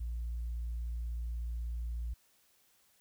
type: tone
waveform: sine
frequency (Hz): 58.2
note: A#1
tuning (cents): -2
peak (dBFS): -33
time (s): 0-2.14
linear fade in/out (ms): 10
effects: tanh soft clip ceiling -32 dBFS + white hiss -69 dBFS RMS until 3 s

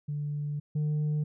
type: tone pair in turn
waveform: sine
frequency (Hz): 146.83 / 150.7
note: D3 / D3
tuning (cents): 0 / +45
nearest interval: unison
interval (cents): 45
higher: second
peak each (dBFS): -29 / -23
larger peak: second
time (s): 0.08-0.6 / 0.75-1.24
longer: first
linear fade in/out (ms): 10
effects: tanh soft clip ceiling -25 dBFS

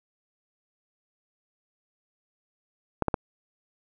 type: clicks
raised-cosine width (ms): 1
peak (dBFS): -9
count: 3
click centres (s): 3.023 / 3.083 / 3.142
effects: none

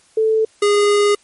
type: tone pair in turn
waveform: sine / square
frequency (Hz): 440 / 410.8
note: A4 / G#4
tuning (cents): 0 / -19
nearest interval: minor second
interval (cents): 119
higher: first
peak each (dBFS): -12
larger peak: neither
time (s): 0.17-0.45 / 0.62-1.15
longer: second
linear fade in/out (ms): 5
effects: white hiss -53 dBFS RMS until 1.23 s + MP3 48 kbps

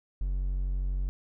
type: tone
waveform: triangle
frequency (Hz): 46.25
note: F#1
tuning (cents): 0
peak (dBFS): -25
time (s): 0.21-1.09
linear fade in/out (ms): 0
effects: none

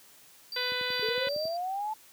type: tone with tremolo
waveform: triangle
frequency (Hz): 4681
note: D8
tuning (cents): -7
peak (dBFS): -34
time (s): 0.52-1.57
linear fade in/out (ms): 2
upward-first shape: square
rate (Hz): 2.6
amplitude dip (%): 55
type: harmonic tone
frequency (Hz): 498.3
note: B4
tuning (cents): +15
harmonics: 1 / 2 / 3 / 4 / 5 / 6 / 7 / 8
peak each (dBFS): -37 / -41 / -36 / -37 / -40 / -40 / -37 / -37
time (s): 0.56-1.29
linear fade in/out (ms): 5
type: click train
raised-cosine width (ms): 3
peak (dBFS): -33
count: 9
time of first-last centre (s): 0.72-1.454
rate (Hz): 10.9
type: linear sweep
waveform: sine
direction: up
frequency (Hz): 424 to 880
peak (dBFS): -30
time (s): 1.02-1.94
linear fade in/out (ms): 10
effects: white hiss -56 dBFS RMS until 2.12 s + high-pass 100 Hz 12 dB/octave

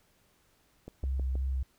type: click train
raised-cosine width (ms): 2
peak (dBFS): -29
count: 4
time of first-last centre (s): 0.88-1.355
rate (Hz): 6.32
type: tone with vibrato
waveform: sine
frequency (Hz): 65.7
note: C2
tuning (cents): +8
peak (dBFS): -28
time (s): 1.03-1.63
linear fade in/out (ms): 5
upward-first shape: sine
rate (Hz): 2.9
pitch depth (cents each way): 20
effects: pink hiss -68 dBFS RMS until 1.78 s

